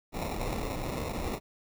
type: noise with sample-and-hold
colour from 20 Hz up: pink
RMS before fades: -34 dBFS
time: 0.12-1.4 s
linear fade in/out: 50 ms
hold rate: 1575 Hz
effects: none